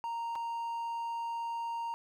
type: tone with dropouts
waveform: triangle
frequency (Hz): 929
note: A#5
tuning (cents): -6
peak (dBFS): -32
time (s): 0.04-1.94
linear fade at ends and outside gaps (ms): 0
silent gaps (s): 0.354-0.358
effects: none